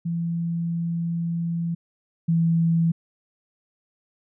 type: tone pair in turn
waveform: sine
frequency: 168.5 / 165.99 Hz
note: E3 / E3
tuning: +38 / +12 cents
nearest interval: unison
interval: 26 cents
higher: first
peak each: -23 / -17 dBFS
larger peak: second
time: 0.05-1.75 / 2.28-2.92 s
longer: first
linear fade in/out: 10 ms
effects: none